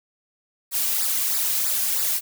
blue noise with flanger, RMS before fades -23 dBFS, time 0.71-2.21 s, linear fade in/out 50 ms, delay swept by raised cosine 0.32 to 2.32 ms, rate 3.1 Hz, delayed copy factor -0.85, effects none

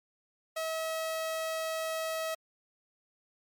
sawtooth tone, 643 Hz, E5, 43 cents flat, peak -28 dBFS, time 0.56-2.35 s, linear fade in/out 10 ms, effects MP3 96 kbps

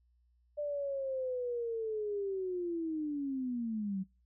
sine linear sweep, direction down, 594 to 185 Hz, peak -33 dBFS, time 0.57-4.04 s, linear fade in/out 20 ms, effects noise-tail reverb RT60 0.3 s tail -26 dB re dry + added 60 Hz sine -67 dBFS peak until 4.25 s

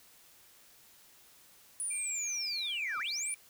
sine linear two-way sweep, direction down then up, 9950 to 1165 to 9950 Hz, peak -32 dBFS, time 1.8-3.34 s, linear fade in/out 0 ms, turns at 2.99 s
sine tone with pitch glide, 2381 to 2343 Hz, D7 to D7, +23 to -5 cents, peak -39 dBFS, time 1.9-3.35 s, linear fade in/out 10 ms, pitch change -28 cents, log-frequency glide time 2.65-2.86 s
effects tanh soft clip ceiling -29 dBFS + white hiss -60 dBFS RMS until 3.49 s

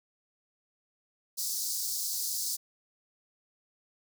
pink high-pass noise, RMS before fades -33 dBFS, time 1.37-2.57 s, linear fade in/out 20 ms, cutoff 4500 Hz, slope 48 dB/octave, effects none

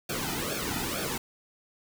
pink noise with flanger, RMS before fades -32 dBFS, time 0.09-1.18 s, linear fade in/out 5 ms, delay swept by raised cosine 1 to 1.85 ms, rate 2.2 Hz, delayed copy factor -0.8, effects none

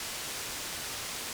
white low-pass noise, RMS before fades -38 dBFS, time 0-1.33 s, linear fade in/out 2 ms, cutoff 8300 Hz, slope 12 dB/octave, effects none

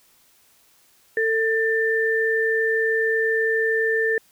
sine tone pair together, 447.1 / 1783.7 Hz, A4 / A6, +28 / +23 cents, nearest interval 2 octaves, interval 2395 cents, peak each -21 dBFS, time 1.17-4.18 s, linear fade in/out 2 ms, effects white hiss -58 dBFS RMS until 4.31 s

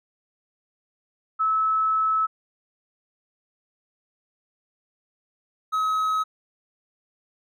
sine / triangle tone pair in turn, 1300 / 1277.7 Hz, E6 / D#6, -24 / +46 cents, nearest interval unison, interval 30 cents, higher first, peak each -19 dBFS, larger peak neither, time 1.39-2.27 / 5.72-6.24 s, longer first, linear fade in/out 20 ms, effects none

